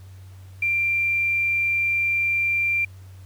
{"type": "tone with quantisation", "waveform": "sine", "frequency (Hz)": 2370, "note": "D7", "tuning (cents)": 15, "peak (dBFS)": -19, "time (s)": [0.62, 2.85], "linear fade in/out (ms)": 5, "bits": 8, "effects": ["added 94 Hz sine -40 dBFS peak until 3.25 s", "pink hiss -56 dBFS RMS until 3.25 s"]}